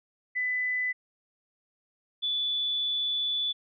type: tone pair in turn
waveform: sine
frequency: 2000 / 3465 Hz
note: B6 / A7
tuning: +21 / -27 cents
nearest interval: minor seventh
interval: 952 cents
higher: second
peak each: -26 dBFS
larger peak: neither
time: 0.35-0.93 / 2.22-3.53 s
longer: second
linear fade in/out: 20 ms
effects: none